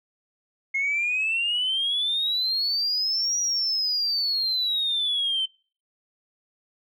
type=exponential two-way sweep; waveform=sine; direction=up then down; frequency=2149 to 5800 to 3067 Hz; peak=-21 dBFS; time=0.74-5.46 s; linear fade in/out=10 ms; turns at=3.39 s; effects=noise-tail reverb RT60 0.4 s tail -26 dB re dry + tanh soft clip ceiling -18 dBFS